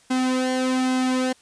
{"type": "tone with flanger", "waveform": "sawtooth", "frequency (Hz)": 256.9, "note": "C4", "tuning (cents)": -32, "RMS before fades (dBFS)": -22, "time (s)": [0.1, 1.33], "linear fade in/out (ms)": 10, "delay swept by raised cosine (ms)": [1.7, 3.1], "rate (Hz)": 1.2, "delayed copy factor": -0.7, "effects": ["white hiss -56 dBFS RMS until 1.41 s", "resampled to 22050 Hz"]}